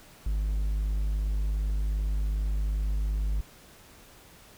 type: tone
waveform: triangle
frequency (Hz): 51.3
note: G#1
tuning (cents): -21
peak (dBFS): -23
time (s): 0.26-3.41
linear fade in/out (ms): 5
effects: pink hiss -53 dBFS RMS until 4.57 s